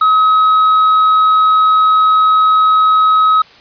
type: tone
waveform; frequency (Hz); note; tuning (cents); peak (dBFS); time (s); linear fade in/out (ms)
triangle; 1275; D#6; +42; -5; 0.01-3.42; 5
effects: white hiss -41 dBFS RMS until 3.6 s + resampled to 11025 Hz